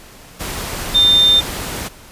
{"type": "tone in noise", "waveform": "sine", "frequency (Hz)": 3600, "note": "A7", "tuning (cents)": 39, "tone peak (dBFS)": -8, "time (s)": [0.94, 1.41], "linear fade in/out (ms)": 20, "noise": "pink", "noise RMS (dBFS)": -25, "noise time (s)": [0.39, 1.89], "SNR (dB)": 14, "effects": ["pink hiss -41 dBFS RMS until 2.11 s", "resampled to 32000 Hz"]}